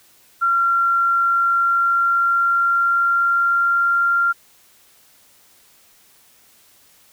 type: tone with pitch glide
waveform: sine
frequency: 1373 to 1386.5 Hz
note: F6 to F6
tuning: -30 to -13 cents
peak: -14 dBFS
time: 0.41-4.33 s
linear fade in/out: 20 ms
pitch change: +17 cents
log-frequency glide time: 0.91-4.15 s
effects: white hiss -53 dBFS RMS until 7.12 s